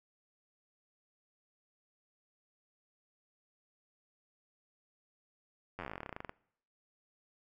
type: slowing click train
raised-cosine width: 0.5 ms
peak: -26 dBFS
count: 22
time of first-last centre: 5.79-6.294 s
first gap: 10 ms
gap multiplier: 1.08
effects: noise-tail reverb RT60 0.7 s tail -23 dB re dry